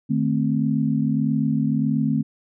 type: chord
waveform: sine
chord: A diminished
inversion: second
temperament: equal with one note detuned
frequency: 152.45 / 220 / 261.6 Hz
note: Eb3 / A3 / C4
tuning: -35 / 0 / 0 cents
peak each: -23 / -22 / -23 dBFS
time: 0.09-2.23 s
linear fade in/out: 20 ms
effects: none